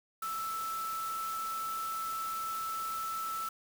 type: tone in noise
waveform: sine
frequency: 1318.5 Hz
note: E6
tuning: in tune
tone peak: -34 dBFS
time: 0.22-3.49 s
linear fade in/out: 5 ms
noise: white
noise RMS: -45 dBFS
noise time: 0.22-3.49 s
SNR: +8 dB
effects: none